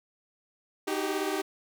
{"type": "tone cluster", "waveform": "sawtooth", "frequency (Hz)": [310.4, 382, 399], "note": ["D#4", "G4", "G4"], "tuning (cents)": [-4, -45, 31], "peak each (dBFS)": [-29, -28, -30], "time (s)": [0.87, 1.42], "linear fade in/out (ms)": 10, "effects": []}